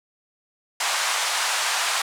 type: band-pass noise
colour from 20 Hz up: pink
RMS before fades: -24 dBFS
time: 0.8-2.02 s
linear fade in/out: 5 ms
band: 780 to 9500 Hz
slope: 24 dB/octave
effects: none